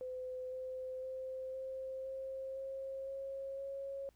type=tone with pitch steps; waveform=sine; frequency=510 / 515.3 / 520.7 / 526.2 / 531.7 / 537.2 / 542.8 / 548.5 Hz; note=C5 / C5 / C5 / C5 / C5 / C5 / C#5 / C#5; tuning=-44 / -27 / -8 / +10 / +28 / +46 / -36 / -18 cents; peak=-40 dBFS; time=0.01-4.09 s; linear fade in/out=0 ms; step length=510 ms; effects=added 60 Hz sine -69 dBFS peak until 4.15 s + pink hiss -75 dBFS RMS until 4.15 s